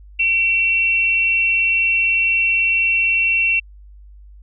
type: tone pair together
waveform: sine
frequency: 2307 / 2711 Hz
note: D7 / E7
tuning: -31 / +48 cents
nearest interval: minor third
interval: 279 cents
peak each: -24 / -14 dBFS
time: 0.19-3.6 s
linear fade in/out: 10 ms
effects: added 50 Hz sine -39 dBFS peak until 4.42 s